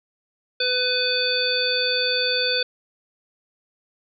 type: harmonic tone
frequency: 500 Hz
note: B4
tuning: 21 cents sharp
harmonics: 1 / 3 / 5 / 7 / 9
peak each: -26 / -27 / -29 / -25 / -24 dBFS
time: 0.6-2.63 s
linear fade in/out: 5 ms
effects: none